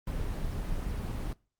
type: noise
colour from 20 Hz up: brown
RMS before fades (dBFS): -33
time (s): 0.07-1.33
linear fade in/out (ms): 2
effects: noise-tail reverb RT60 0.4 s tail -25 dB re dry + Opus 24 kbps